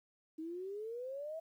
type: exponential sweep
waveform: sine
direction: up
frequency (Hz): 311.1 to 659.3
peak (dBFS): -40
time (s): 0.38-1.4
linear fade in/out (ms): 10
effects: 12-bit